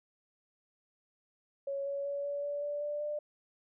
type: tone with pitch steps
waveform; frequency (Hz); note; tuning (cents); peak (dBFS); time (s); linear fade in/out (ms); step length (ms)
sine; 555 / 560.5 / 566 / 571.6 / 577.2 / 582.9 / 588.7 / 594.5; C#5 / C#5 / C#5 / D5 / D5 / D5 / D5 / D5; +2 / +19 / +36 / -47 / -30 / -13 / +4 / +21; -33; 1.67-3.19; 5; 190
effects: none